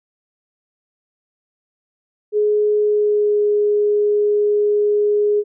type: tone with pitch glide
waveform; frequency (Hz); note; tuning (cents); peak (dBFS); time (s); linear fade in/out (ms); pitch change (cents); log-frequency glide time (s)
sine; 420 to 415.7; G#4 to G#4; +19 to +2; -13; 2.32-5.44; 50; -17; 2.79-3.42
effects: none